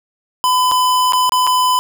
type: tone with dropouts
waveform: square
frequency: 1007 Hz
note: B5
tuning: 33 cents sharp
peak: -12 dBFS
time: 0.44-1.79 s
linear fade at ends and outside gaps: 0 ms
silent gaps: 0.714-0.719 / 1.123-1.133 / 1.294-1.321 / 1.468-1.473 s
effects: none